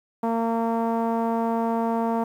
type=tone with low-pass filter; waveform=sawtooth; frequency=228.9 Hz; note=A#3; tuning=31 cents flat; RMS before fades=-24 dBFS; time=0.23-2.24 s; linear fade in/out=5 ms; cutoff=890 Hz; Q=2.8; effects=9-bit

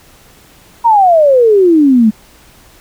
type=exponential sweep; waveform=sine; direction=down; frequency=959 to 208.7 Hz; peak=-4 dBFS; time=0.84-2.11 s; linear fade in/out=20 ms; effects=pink hiss -43 dBFS RMS until 2.8 s

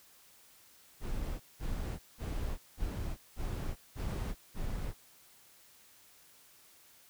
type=noise bursts; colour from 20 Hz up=brown; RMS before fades=-36 dBFS; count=7; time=1-4.94 s; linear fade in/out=50 ms; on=400 ms; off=190 ms; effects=white hiss -61 dBFS RMS until 7.09 s

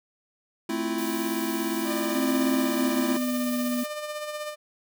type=chord; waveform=square; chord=F major seventh; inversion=first; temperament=equal with one note detuned; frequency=220 / 261.6 / 329.6 / 347 Hz; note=A3 / C4 / E4 / F4; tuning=0 / 0 / 0 / -11 cents; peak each=-33 / -34 / -30 / -36 dBFS; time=0.69-3.17 s; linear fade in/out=5 ms
type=noise; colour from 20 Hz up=blue; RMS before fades=-38 dBFS; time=0.98-3.86 s; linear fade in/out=5 ms
type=tone with tremolo; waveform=sawtooth; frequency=600 Hz; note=D5; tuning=37 cents sharp; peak=-26 dBFS; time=1.84-4.56 s; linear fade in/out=50 ms; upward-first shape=sine; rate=16 Hz; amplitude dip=45%
type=tone with pitch glide; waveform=sine; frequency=262.5 to 246.3 Hz; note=C4 to B3; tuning=+6 to -5 cents; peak=-25 dBFS; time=2.14-3.84 s; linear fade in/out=10 ms; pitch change=-111 cents; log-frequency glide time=2.43-3.52 s
effects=none

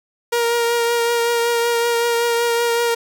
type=tone with vibrato; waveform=sawtooth; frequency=470 Hz; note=A#4; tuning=14 cents sharp; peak=-12 dBFS; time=0.32-2.95 s; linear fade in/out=10 ms; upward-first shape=triangle; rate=5.3 Hz; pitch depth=21 cents each way; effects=none

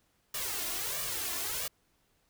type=noise with flanger; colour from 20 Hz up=white; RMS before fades=-35 dBFS; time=0.34-1.68 s; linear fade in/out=5 ms; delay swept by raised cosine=1.7 to 2.9 ms; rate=1.5 Hz; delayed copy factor=+0.9; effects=pink hiss -72 dBFS RMS until 2.29 s

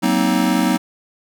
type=chord; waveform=square; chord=C half-diminished seventh; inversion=second; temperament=just; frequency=188.37 / 235.5 / 261.6 / 314 Hz; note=Gb3 / Bb3 / C4 / Eb4; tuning=+31 / +18 / 0 / +16 cents; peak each=-21 dBFS; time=0.02-0.78 s; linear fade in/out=20 ms; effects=none

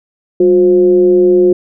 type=tone with frequency modulation; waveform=sine; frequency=360 Hz; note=F#4; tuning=47 cents flat; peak=-5 dBFS; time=0.4-1.53 s; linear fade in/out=5 ms; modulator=165 Hz; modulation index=0.45; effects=none

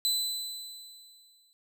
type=tone with exponential decay; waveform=sawtooth; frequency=4010 Hz; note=B7; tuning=26 cents sharp; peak=-22 dBFS; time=0.05-1.53 s; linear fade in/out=0 ms; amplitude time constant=320 ms; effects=none

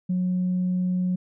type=tone; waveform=sine; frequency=182 Hz; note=F#3; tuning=28 cents flat; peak=-20 dBFS; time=0.09-1.16 s; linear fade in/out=10 ms; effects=tanh soft clip ceiling -18 dBFS

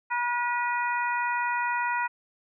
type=harmonic tone with a mistuned harmonic; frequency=482.2 Hz; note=B4; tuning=41 cents flat; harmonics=2 / 3 / 4 / 5; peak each=-27 / -31 / -33 / -35 dBFS; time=0.1-2.08 s; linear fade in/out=20 ms; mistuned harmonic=5; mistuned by=+35 cents; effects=none

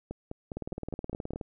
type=two click trains; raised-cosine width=2 ms; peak=-22 / -23 dBFS; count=17 / 7; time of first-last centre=0.57-1.412 / 0.11-1.334 s; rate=19 / 4.9 Hz; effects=none

